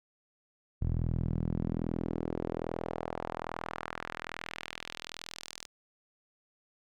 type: tone with band-pass filter sweep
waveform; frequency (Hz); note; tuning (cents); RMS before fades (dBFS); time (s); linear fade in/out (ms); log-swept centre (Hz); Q
sawtooth; 41.2; E1; 0; -36; 0.81-5.66; 10; 100 to 6000; 1.3
effects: none